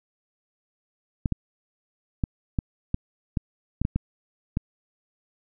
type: clicks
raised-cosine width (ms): 5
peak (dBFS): -11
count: 10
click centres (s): 1.258 / 1.323 / 2.238 / 2.588 / 2.944 / 3.372 / 3.816 / 3.851 / 3.96 / 4.571
effects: none